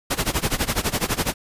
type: noise with tremolo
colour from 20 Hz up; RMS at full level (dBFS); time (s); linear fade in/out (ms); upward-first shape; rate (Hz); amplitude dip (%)
pink; -20; 0.1-1.34; 10; sine; 12; 90
effects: resampled to 32000 Hz